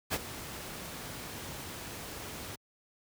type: noise with ADSR envelope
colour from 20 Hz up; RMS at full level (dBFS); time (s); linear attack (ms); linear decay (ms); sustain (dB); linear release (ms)
pink; -29; 0.1-2.56; 35; 43; -13; 12
effects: high-pass 60 Hz 12 dB/octave